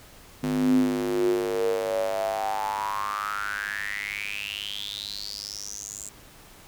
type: tone with high-pass filter sweep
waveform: square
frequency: 51.1 Hz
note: G#1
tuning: 27 cents flat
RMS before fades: -28 dBFS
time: 0.43-6.09 s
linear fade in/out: 5 ms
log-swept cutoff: 210 to 7600 Hz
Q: 9.7
effects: pink hiss -50 dBFS RMS until 6.67 s